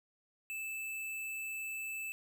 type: tone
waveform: square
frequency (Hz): 2631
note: E7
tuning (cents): -4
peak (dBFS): -39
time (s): 0.5-2.12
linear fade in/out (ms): 0
effects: none